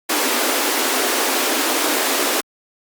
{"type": "high-pass noise", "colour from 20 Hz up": "pink", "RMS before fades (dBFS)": -19, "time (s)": [0.09, 2.41], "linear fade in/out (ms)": 10, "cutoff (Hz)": 250, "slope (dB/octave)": 96, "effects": ["Opus 48 kbps"]}